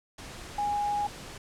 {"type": "tone in noise", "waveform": "sine", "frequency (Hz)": 824, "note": "G#5", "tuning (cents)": -14, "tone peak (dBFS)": -26, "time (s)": [0.58, 1.07], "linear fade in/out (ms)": 5, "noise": "pink", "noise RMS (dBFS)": -43, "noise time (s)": [0.18, 1.38], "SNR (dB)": 14, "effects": ["low-pass 9000 Hz 12 dB/octave"]}